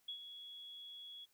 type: tone with ADSR envelope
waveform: sine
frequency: 3354 Hz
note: G#7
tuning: 16 cents sharp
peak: -40 dBFS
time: 0.08-1.26 s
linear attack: 7 ms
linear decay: 89 ms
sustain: -9 dB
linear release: 24 ms
effects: white hiss -75 dBFS RMS until 1.33 s